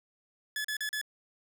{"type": "tone bursts", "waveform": "sawtooth", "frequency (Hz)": 1714, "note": "A6", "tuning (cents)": -46, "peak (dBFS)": -28, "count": 4, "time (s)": [0.56, 1.014], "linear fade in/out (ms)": 2, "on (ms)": 85, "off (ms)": 38, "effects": []}